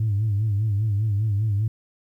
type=tone with vibrato; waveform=sine; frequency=105.1 Hz; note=G#2; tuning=21 cents sharp; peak=-18 dBFS; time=0-1.68 s; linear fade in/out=5 ms; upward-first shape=sine; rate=5 Hz; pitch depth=100 cents each way; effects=tanh soft clip ceiling -16 dBFS + 10-bit